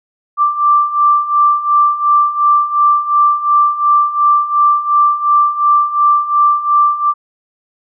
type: beating tone pair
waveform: sine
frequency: 1174.7 / 1177.5 Hz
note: D6 / D6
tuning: 0 / +4 cents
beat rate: 2.8 Hz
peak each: -14 / -10 dBFS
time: 0.37-7.14 s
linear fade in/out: 50 ms
effects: none